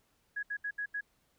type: tone bursts at uneven times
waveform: sine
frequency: 1668 Hz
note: G#6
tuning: 7 cents sharp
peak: -33 dBFS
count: 5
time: 0.36-0.43 / 0.5-0.57 / 0.64-0.71 / 0.78-0.86 / 0.94-1.01 s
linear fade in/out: 10 ms
effects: pink hiss -73 dBFS RMS until 1.38 s